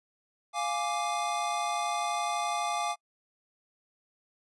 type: chord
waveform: square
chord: D diminished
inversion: first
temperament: equal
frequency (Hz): 698.5 / 830.6 / 1174.7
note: F5 / Ab5 / D6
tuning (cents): 0 / 0 / 0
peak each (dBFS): -34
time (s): 0.53-2.96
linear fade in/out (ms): 50
effects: noise-tail reverb RT60 0.1 s tail -26 dB re dry + resampled to 24000 Hz